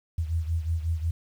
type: beating tone pair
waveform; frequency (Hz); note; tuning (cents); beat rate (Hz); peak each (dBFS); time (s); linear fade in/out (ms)
sine; 81 / 86.5; E2 / F2; -30 / -16; 5.5; -26 / -31; 0.18-1.11; 5
effects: 9-bit